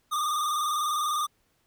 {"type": "tone with vibrato", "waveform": "square", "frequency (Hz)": 1200, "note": "D6", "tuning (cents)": 37, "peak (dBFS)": -26, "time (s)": [0.11, 1.27], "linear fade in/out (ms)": 20, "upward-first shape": "square", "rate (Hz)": 20, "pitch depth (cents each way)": 48, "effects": ["pink hiss -70 dBFS RMS until 1.66 s"]}